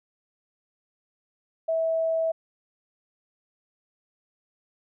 sine tone, 651 Hz, E5, 22 cents flat, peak -22 dBFS, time 1.68-2.32 s, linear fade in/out 10 ms, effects none

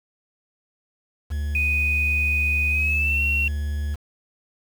triangle tone, 73.5 Hz, D2, 2 cents sharp, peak -21 dBFS, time 1.3-3.96 s, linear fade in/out 20 ms
sine tone with pitch glide, 2489 to 2730 Hz, D#7 to F7, 0 to -40 cents, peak -20 dBFS, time 1.55-3.48 s, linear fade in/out 2 ms, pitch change +160 cents, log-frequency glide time 2.7-3.22 s
effects 7-bit

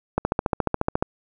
click train, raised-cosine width 1 ms, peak -6 dBFS, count 13, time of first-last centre 0.18-1.025 s, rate 14.2 Hz, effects none

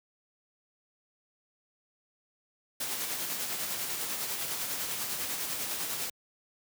white noise with tremolo, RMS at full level -33 dBFS, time 2.8-6.1 s, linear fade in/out 5 ms, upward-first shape sine, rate 10 Hz, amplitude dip 35%, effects high-pass 100 Hz 12 dB/octave

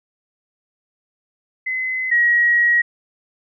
sine tone pair in turn, 2037 / 1901.7 Hz, C7 / A#6, -47 / +34 cents, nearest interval minor second, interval 119 cents, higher first, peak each -20 / -12 dBFS, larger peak second, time 1.66-2.11 / 2.11-2.82 s, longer second, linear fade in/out 10 ms, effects none

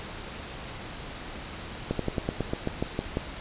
slowing click train, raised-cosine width 2 ms, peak -13 dBFS, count 11, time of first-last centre 1.91-3.171 s, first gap 83 ms, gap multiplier 1.09, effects pink hiss -39 dBFS RMS until 3.4 s + resampled to 8000 Hz

